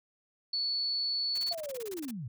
sine tone, 4435 Hz, C#8, in tune, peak -29 dBFS, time 0.53-1.53 s, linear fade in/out 5 ms
white noise bursts, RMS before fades -45 dBFS, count 14, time 1.35-2.11 s, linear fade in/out 5 ms, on 32 ms, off 24 ms
sine linear sweep, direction down, 698.5 to 103.83 Hz, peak -36 dBFS, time 1.51-2.28 s, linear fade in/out 5 ms
effects none

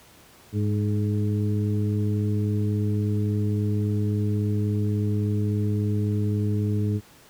harmonic tone with a mistuned harmonic, 103.6 Hz, G#2, 4 cents flat, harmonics 1 / 2 / 3 / 4, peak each -22 / -28 / -32 / -34 dBFS, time 0.52-7.01 s, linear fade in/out 50 ms, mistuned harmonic 4, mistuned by +32 cents, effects pink hiss -52 dBFS RMS until 7.29 s + high-pass 60 Hz 12 dB/octave

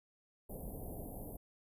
pink band-stop noise, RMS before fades -45 dBFS, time 0.49-1.37 s, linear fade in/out 10 ms, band 760 to 11000 Hz, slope 48 dB/octave, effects resampled to 32000 Hz

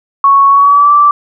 sine tone with pitch glide, 1108.7 to 1166.5 Hz, C#6 to D6, 0 to -12 cents, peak -3 dBFS, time 0.24-1.11 s, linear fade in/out 2 ms, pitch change +88 cents, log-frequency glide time 0.49-0.92 s, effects none

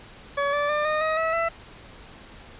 20% pulse tone with pitch steps, 566 / 581.6 / 597.6 / 614 / 630.9 / 648.3 / 666.1 Hz, C#5 / D5 / D5 / D#5 / D#5 / E5 / E5, +36 / -17 / +30 / -23 / +24 / -29 / +18 cents, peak -17 dBFS, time 0.37-1.49 s, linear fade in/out 10 ms, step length 160 ms, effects pink hiss -46 dBFS RMS until 2.59 s + resampled to 8000 Hz

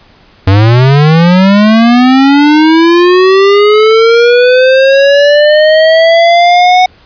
square linear sweep, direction up, 93.2 to 740 Hz, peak -3 dBFS, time 0.47-6.86 s, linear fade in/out 5 ms, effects pink hiss -42 dBFS RMS until 7.05 s + resampled to 11025 Hz

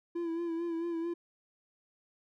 triangle tone with vibrato, 336.1 Hz, E4, 34 cents sharp, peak -30 dBFS, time 0.15-1.14 s, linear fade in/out 10 ms, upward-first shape sine, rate 4.5 Hz, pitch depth 43 cents each way, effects none

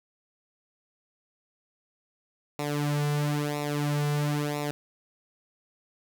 sawtooth tone with flanger, 146.83 Hz, D3, in tune, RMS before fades -28 dBFS, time 2.59-4.71 s, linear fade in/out 0 ms, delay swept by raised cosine 0.63 to 3.23 ms, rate 1 Hz, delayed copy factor -0.8, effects none

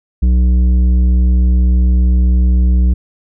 sine tone with tanh clipping, 61.74 Hz, B1, in tune, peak -9 dBFS, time 0.22-2.94 s, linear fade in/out 10 ms, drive 9 dB, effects none

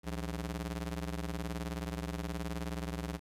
sawtooth ring-modulated tone, 118.1 Hz, A#2, 23 cents sharp, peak -29 dBFS, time 0.03-3.2 s, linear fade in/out 50 ms, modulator 49.6 Hz, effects resampled to 32000 Hz + 10-bit

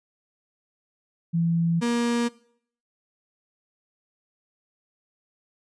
sine / 35% pulse tone pair in turn, 167.6 / 237 Hz, E3 / A#3, +29 / +29 cents, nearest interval tritone, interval 600 cents, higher second, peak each -20 dBFS, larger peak neither, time 1.33-1.81 / 1.81-2.29 s, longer neither, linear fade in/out 20 ms, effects noise-tail reverb RT60 0.6 s tail -21 dB re dry + resampled to 22050 Hz

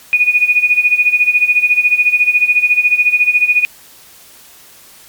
sine tone with tremolo, 2465 Hz, D#7, 17 cents flat, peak -5 dBFS, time 0.13-3.65 s, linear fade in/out 0 ms, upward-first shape sine, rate 14 Hz, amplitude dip 80%, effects white hiss -41 dBFS RMS until 5.08 s + MP3 96 kbps

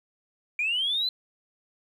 sine linear sweep, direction up, 2349 to 4100 Hz, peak -23 dBFS, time 0.59-1.09 s, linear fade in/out 2 ms, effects tanh soft clip ceiling -19 dBFS + 10-bit

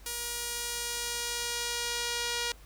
sawtooth tone with band-pass filter sweep, 476.3 Hz, A#4, 37 cents sharp, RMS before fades -34 dBFS, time 0.06-2.52 s, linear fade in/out 2 ms, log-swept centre 10000 to 4600 Hz, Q 0.79, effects added 50 Hz sine -50 dBFS peak until 2.65 s + pink hiss -57 dBFS RMS until 2.65 s

